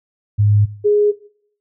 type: tone pair in turn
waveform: sine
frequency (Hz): 103.83 / 415.3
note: G#2 / G#4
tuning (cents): 0 / 0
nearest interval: 2 octaves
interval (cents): 2400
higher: second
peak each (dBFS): -10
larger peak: neither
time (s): 0.38-0.66 / 0.84-1.12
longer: neither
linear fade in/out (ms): 20
effects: noise-tail reverb RT60 0.6 s tail -18 dB re dry